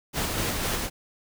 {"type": "noise with tremolo", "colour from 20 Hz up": "pink", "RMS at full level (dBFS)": -27, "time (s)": [0.13, 0.9], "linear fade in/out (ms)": 50, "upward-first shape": "square", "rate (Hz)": 4, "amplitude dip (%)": 25, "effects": []}